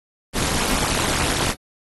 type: noise with amplitude modulation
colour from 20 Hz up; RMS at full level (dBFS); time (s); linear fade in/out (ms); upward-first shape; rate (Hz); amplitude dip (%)
pink; -17; 0.33-1.55; 50; sine; 223; 100
effects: AAC 32 kbps